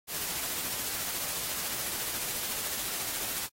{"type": "noise with tremolo", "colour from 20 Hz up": "white", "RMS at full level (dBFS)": -33, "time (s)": [0.07, 3.49], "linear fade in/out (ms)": 50, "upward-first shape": "sine", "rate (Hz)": 14, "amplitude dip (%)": 25, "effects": ["AAC 48 kbps"]}